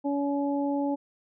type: harmonic tone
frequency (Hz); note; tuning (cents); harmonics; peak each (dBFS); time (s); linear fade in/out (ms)
283; C#4; +36; 1 / 2 / 3; -26 / -32 / -34; 0.04-0.96; 20
effects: none